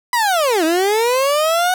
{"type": "linear two-way sweep", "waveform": "30% pulse", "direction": "down then up", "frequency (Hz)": [999, 309.8, 744], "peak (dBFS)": -11, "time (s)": [0.13, 1.74], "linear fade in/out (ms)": 2, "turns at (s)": 0.64, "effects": []}